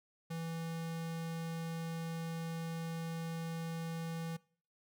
square tone, 164.81 Hz, E3, in tune, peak -39 dBFS, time 0.3-4.37 s, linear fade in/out 10 ms, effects noise-tail reverb RT60 0.5 s tail -23 dB re dry

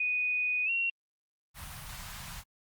sine tone with pitch glide, 2483 to 2739 Hz, D#7 to F7, -4 to -34 cents, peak -27 dBFS, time 0-0.9 s, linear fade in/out 5 ms, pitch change +170 cents, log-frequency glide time 0.65-0.7 s
pink band-stop noise, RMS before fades -43 dBFS, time 1.54-2.44 s, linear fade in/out 50 ms, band 170 to 780 Hz, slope 24 dB/octave
effects Opus 32 kbps

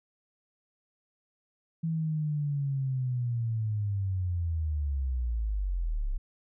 sine linear sweep, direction down, 164.81 to 31.41 Hz, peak -27 dBFS, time 1.83-6.18 s, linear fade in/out 10 ms, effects none

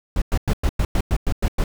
brown noise bursts, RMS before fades -18 dBFS, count 10, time 0.16-1.64 s, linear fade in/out 2 ms, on 58 ms, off 100 ms, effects none

